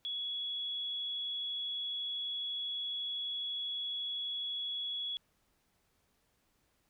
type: tone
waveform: sine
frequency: 3367 Hz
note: G#7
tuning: 23 cents sharp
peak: -35 dBFS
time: 0.05-5.17 s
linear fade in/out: 0 ms
effects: pink hiss -75 dBFS RMS until 6.89 s